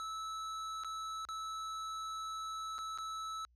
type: tone with dropouts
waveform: square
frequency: 1307 Hz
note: E6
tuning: 15 cents flat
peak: -40 dBFS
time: 0-3.45 s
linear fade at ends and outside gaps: 0 ms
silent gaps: 0.836-0.846 / 1.251-1.288 / 2.782-2.788 / 2.976-2.985 s
effects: added 60 Hz sine -66 dBFS peak until 3.55 s + low-pass 7000 Hz 12 dB/octave